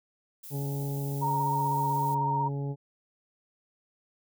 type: noise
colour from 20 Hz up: violet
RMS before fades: -44 dBFS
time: 0.43-2.15 s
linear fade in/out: 10 ms
type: harmonic tone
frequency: 140.5 Hz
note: C#3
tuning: 24 cents sharp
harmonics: 1 / 2 / 3 / 4 / 5 / 6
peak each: -30 / -40 / -40 / -48 / -55 / -47 dBFS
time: 0.5-2.76 s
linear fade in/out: 50 ms
type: tone with vibrato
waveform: sine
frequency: 931 Hz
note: A#5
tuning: 2 cents flat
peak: -26 dBFS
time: 1.21-2.49 s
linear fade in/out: 20 ms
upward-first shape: sine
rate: 16 Hz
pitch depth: 30 cents each way
effects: none